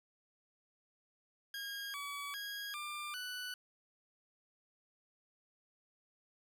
20% pulse tone with pitch steps, 1628 / 1139 / 1642 / 1192 / 1488 Hz, G#6 / C#6 / G#6 / D6 / F#6, -35 / +47 / -20 / +25 / +9 cents, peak -36 dBFS, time 1.54-3.54 s, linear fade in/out 2 ms, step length 400 ms, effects none

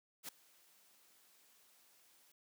white noise with ADSR envelope, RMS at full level -44 dBFS, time 0.23-2.32 s, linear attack 56 ms, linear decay 4 ms, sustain -24 dB, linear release 6 ms, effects high-pass 200 Hz 12 dB/octave

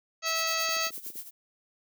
harmonic tone, 651 Hz, E5, 22 cents flat, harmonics 1 / 2 / 3 / 4 / 5 / 6 / 7 / 8 / 9 / 10, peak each -36 / -33 / -36 / -34 / -40 / -39 / -33 / -43 / -45 / -35 dBFS, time 0.22-0.91 s, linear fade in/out 50 ms
violet noise with tremolo, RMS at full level -37 dBFS, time 0.25-1.31 s, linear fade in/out 50 ms, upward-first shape sine, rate 8.8 Hz, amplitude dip 80%
clicks, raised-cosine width 3 ms, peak -30 dBFS, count 8, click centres 0.69 / 0.766 / 0.868 / 0.905 / 0.979 / 1.064 / 1.102 / 1.156 s
effects high-pass 400 Hz 12 dB/octave

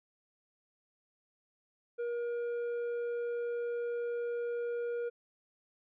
sine tone with tanh clipping, 475.4 Hz, A#4, 34 cents sharp, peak -34 dBFS, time 1.98-5.1 s, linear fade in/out 20 ms, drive 6 dB, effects none

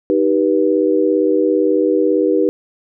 sine chord, Eb augmented, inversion none, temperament just, 311.1 / 388.9 / 486.1 Hz, Eb4 / G4 / B4, 0 / -14 / -28 cents, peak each -16 dBFS, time 0.1-2.49 s, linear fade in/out 0 ms, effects none

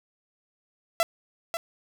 sawtooth tone with echo, 670 Hz, E5, 28 cents sharp, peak -16 dBFS, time 1-1.03 s, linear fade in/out 0 ms, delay 540 ms, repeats 1, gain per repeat -8 dB, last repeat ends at 1.57 s, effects none

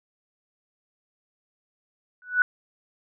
sine tone with exponential growth, 1480 Hz, F#6, in tune, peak -12 dBFS, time 2.22-2.42 s, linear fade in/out 1 ms, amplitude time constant 43 ms, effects none

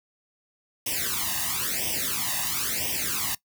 white noise with flanger, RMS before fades -28 dBFS, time 0.86-3.35 s, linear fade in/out 5 ms, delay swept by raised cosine 0.35 to 1.1 ms, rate 0.99 Hz, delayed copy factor +1, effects noise-tail reverb RT60 0.1 s tail -20 dB re dry + high-pass 60 Hz 12 dB/octave

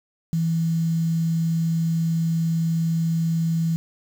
sine tone with quantisation, 164.4 Hz, E3, 4 cents flat, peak -19 dBFS, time 0.33-3.76 s, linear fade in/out 0 ms, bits 7, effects none

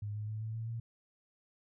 sine tone with pitch steps, 103.83 / 106.01 / 108.24 / 110.51 / 112.84 / 115.21 Hz, G#2 / G#2 / A2 / A2 / A2 / A#2, 0 / +36 / -28 / +8 / +44 / -20 cents, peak -36 dBFS, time 0.02-0.8 s, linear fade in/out 5 ms, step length 130 ms, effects none

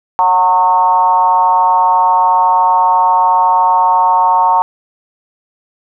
sine tone with frequency modulation, 914 Hz, A#5, 34 cents flat, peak -7 dBFS, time 0.19-4.62 s, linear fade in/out 0 ms, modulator 179 Hz, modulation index 0.89, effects none

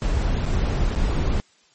brown noise with dropouts, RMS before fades -21 dBFS, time 0.02-1.4 s, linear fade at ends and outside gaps 0 ms, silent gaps 0.455-0.462 / 0.952-0.96 s, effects white hiss -58 dBFS RMS until 1.74 s + MP3 32 kbps

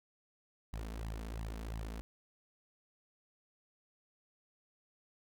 sawtooth tone with flanger, 55 Hz, A1, in tune, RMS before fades -42 dBFS, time 0.73-2.01 s, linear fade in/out 0 ms, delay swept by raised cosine 1 to 4.6 ms, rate 2.9 Hz, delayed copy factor +0.75, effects none

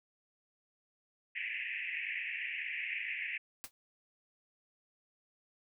white band-pass noise, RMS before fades -39 dBFS, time 1.35-3.38 s, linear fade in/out 10 ms, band 1800 to 2700 Hz, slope 96 dB/octave
white noise with exponential decay, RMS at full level -39 dBFS, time 3.64-3.71 s, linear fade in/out 0 ms, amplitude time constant 15 ms
effects none

